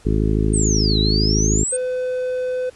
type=harmonic tone; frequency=53.1 Hz; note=G#1; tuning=39 cents sharp; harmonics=1 / 2 / 3 / 4 / 5 / 6 / 7 / 8; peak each=-19 / -22 / -24 / -25 / -26 / -27 / -27 / -28 dBFS; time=0.05-1.64 s; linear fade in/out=10 ms
type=exponential two-way sweep; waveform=sine; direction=down then up; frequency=8720 to 3824 to 8720 Hz; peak=-20 dBFS; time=0.53-1.77 s; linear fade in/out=10 ms; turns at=0.99 s
type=tone; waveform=triangle; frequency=506 Hz; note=B4; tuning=42 cents sharp; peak=-18 dBFS; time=1.72-2.7 s; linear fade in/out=10 ms
effects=pink hiss -50 dBFS RMS until 2.75 s + resampled to 24000 Hz